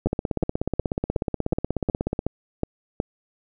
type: two click trains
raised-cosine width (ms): 2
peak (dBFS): -10 / -9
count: 36 / 9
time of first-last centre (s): 0.07-2.191 / 0.06-3.001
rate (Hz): 16.5 / 2.72
effects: none